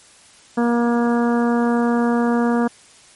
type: harmonic tone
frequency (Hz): 237.1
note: A#3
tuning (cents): +30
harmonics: 1 / 2 / 3 / 4 / 5 / 6 / 7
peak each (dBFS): -16 / -22 / -26 / -28 / -30 / -32 / -33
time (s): 0.57-2.68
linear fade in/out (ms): 10
effects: white hiss -48 dBFS RMS until 3.15 s + MP3 48 kbps